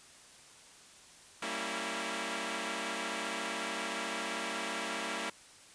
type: chord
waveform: 5% pulse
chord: G diminished seventh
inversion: none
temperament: equal with one note detuned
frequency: 196 / 230.1 / 277.2 / 329.6 Hz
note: G3 / Bb3 / Db4 / Fb4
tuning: 0 / -22 / 0 / 0 cents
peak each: -31 / -28 / -31 / -28 dBFS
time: 1.42-5.3 s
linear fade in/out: 5 ms
effects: white hiss -56 dBFS RMS until 5.74 s + resampled to 22050 Hz